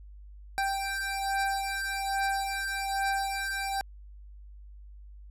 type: beating tone pair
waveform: 25% pulse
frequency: 784 / 785.2 Hz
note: G5 / G5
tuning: 0 / +3 cents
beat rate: 1.2 Hz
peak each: -28 dBFS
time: 0.58-3.81 s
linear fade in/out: 0 ms
effects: added 50 Hz sine -45 dBFS peak until 5.3 s + resampled to 32000 Hz